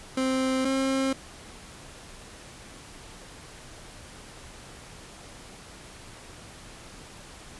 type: tone pair in turn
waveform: 30% pulse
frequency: 261.6 / 267.3 Hz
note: C4 / C4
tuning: 0 / +37 cents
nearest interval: unison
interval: 37 cents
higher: second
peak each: -21 dBFS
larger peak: neither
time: 0.17-0.65 / 0.65-1.13 s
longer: neither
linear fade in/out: 5 ms
effects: pink hiss -46 dBFS RMS until 7.59 s + resampled to 24000 Hz